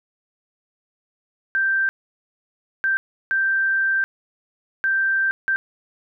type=tone bursts at uneven times; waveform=sine; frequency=1568 Hz; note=G6; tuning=in tune; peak=-17 dBFS; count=5; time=1.55-1.89 / 2.84-2.97 / 3.31-4.04 / 4.84-5.31 / 5.48-5.56 s; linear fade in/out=0 ms; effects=none